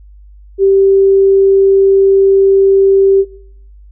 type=tone; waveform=sine; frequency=390 Hz; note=G4; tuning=9 cents flat; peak=-5 dBFS; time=0.58-3.25 s; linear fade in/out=50 ms; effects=noise-tail reverb RT60 0.7 s tail -18 dB re dry + added 50 Hz sine -35 dBFS peak until 3.91 s

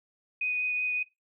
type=tone with vibrato; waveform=sine; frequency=2489 Hz; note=D#7; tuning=in tune; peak=-27 dBFS; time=0.41-1.03 s; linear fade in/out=5 ms; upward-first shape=triangle; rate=5.3 Hz; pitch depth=11 cents each way; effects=noise-tail reverb RT60 0.2 s tail -19 dB re dry

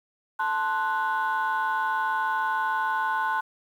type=chord; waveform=sine; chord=F# diminished; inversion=first; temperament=equal; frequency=880 / 1046.5 / 1480 Hz; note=A5 / C6 / F#6; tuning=0 / 0 / 0 cents; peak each=-26 / -27 / -27 dBFS; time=0.39-3.41 s; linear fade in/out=10 ms; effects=tanh soft clip ceiling -18 dBFS + 9-bit

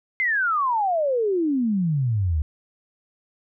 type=exponential sweep; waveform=sine; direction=down; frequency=2124 to 72.1 Hz; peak=-19 dBFS; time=0.2-2.42 s; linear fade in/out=0 ms; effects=none

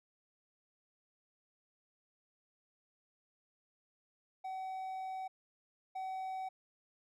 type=tone pair in turn; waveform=triangle; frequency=757 / 757 Hz; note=F#5 / F#5; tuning=+39 / +39 cents; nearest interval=unison; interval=0 cents; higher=neither; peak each=-37 / -36 dBFS; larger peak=second; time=4.44-5.28 / 5.95-6.49 s; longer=first; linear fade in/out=10 ms; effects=none

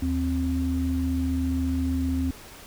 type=tone pair together; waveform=sine; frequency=77.78 / 262.8 Hz; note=D#2 / C4; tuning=0 / +8 cents; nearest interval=octave + major sixth; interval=2108 cents; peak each=-26 / -25 dBFS; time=0.02-2.31 s; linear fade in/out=5 ms; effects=pink hiss -45 dBFS RMS until 2.66 s

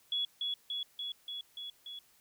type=tone with echo; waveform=sine; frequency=3374 Hz; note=G#7; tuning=27 cents sharp; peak=-30 dBFS; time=0.12-0.25 s; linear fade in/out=2 ms; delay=290 ms; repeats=6; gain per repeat=-2 dB; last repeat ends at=1.99 s; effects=white hiss -66 dBFS RMS until 2.2 s

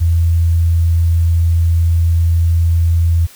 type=tone; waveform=sine; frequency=83.7 Hz; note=E2; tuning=27 cents sharp; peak=-9 dBFS; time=0-3.27 s; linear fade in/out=20 ms; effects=white hiss -41 dBFS RMS until 3.35 s

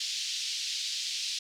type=band-pass noise; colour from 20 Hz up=white; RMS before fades=-34 dBFS; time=0-1.39 s; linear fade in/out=5 ms; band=3000 to 5500 Hz; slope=24 dB/octave; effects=none

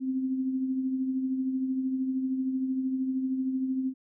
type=tone with tremolo; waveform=sine; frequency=261.6 Hz; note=C4; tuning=in tune; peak=-24 dBFS; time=0-3.94 s; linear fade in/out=50 ms; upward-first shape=triangle; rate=13 Hz; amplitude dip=50%; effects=none

